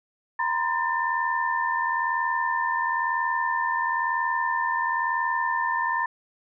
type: tone cluster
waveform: sine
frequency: 943 / 1024 / 1786 Hz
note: A#5 / C6 / A6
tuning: +20 / -38 / +25 cents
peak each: -27 dBFS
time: 0.39-6.06 s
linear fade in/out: 5 ms
effects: none